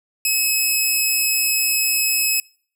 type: tone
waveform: 10% pulse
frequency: 2572 Hz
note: E7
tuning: 43 cents flat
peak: -8 dBFS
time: 0.25-2.4 s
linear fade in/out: 2 ms
effects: noise-tail reverb RT60 0.5 s tail -26 dB re dry